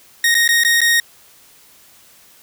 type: tone with dropouts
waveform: sawtooth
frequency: 1864.7 Hz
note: A#6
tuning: in tune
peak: -8 dBFS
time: 0.24-1 s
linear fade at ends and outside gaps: 2 ms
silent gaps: 0.344-0.35 / 0.478-0.489 / 0.636-0.648 / 0.806-0.815 s
effects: white hiss -48 dBFS RMS until 2.42 s